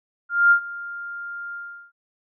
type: tone with ADSR envelope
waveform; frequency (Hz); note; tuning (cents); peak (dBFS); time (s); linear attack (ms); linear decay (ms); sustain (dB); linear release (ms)
sine; 1400; F6; +4; -10; 0.29-1.92; 220; 88; -20; 380
effects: none